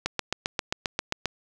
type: click train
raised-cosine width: 0.2 ms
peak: -8 dBFS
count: 10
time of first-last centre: 0.06-1.257 s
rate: 7.52 Hz
effects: none